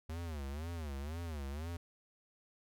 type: tone with vibrato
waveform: square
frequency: 76.5 Hz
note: D#2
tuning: 29 cents flat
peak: -40 dBFS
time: 0.09-1.77 s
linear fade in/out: 5 ms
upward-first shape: sine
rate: 2 Hz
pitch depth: 200 cents each way
effects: none